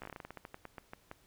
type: slowing click train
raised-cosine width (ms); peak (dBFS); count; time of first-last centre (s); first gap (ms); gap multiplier
0.5; -29; 17; 0.02-1.114; 15; 1.18
effects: pink hiss -67 dBFS RMS until 1.26 s